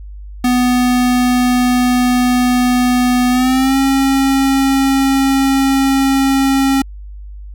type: tone with pitch glide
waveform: square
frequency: 248.2 to 270.7 Hz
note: B3 to C#4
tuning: +9 to -41 cents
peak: -11 dBFS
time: 0.44-6.82 s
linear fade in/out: 5 ms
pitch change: +150 cents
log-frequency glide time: 3.3-3.77 s
effects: added 50 Hz sine -28 dBFS peak until 7.54 s